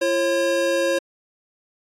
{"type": "tone pair together", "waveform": "square", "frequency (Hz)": [341.7, 542.4], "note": ["F4", "C#5"], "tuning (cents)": [-38, -38], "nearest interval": "minor sixth", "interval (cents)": 800, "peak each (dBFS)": [-25, -20], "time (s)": [0.01, 0.99], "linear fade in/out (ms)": 10, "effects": ["low-pass 9000 Hz 12 dB/octave", "AAC 64 kbps"]}